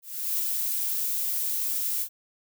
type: noise with ADSR envelope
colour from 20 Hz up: violet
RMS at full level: -26 dBFS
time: 0.02-2.09 s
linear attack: 370 ms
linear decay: 10 ms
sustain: -2 dB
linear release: 74 ms
effects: none